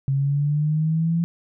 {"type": "exponential sweep", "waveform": "sine", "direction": "up", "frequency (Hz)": [135.3, 170], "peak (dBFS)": -18, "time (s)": [0.08, 1.24], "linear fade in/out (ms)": 0, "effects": []}